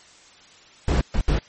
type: noise bursts at uneven times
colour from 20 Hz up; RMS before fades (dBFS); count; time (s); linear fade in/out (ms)
brown; -19; 3; 0.88-1.01 / 1.14-1.21 / 1.28-1.39; 2
effects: white hiss -50 dBFS RMS until 1.48 s + MP3 32 kbps